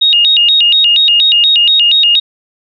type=tone with vibrato; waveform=sine; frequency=3266 Hz; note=G#7; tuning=30 cents flat; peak=-5 dBFS; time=0.01-2.2 s; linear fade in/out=10 ms; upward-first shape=square; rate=4.2 Hz; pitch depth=240 cents each way; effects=none